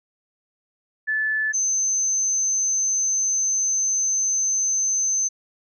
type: tone pair in turn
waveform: sine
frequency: 1739 / 6197 Hz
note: A6 / G8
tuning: -21 / -21 cents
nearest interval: octave + minor seventh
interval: 2200 cents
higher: second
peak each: -20 / -19 dBFS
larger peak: second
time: 1.07-1.53 / 1.53-5.29 s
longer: second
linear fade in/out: 20 ms
effects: none